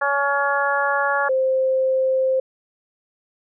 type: harmonic tone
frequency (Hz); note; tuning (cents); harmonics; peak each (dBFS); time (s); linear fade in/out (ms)
281.4; C#4; +26; 2 / 3 / 4 / 5 / 6; -24 / -24 / -24 / -24 / -24; 0.01-1.29; 10
type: tone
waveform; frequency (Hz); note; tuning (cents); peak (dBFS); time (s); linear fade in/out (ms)
sine; 524; C5; +2; -16; 1.29-2.4; 5
effects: none